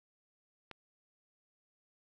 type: click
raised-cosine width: 0.3 ms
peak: -29 dBFS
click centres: 0.713 s
effects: none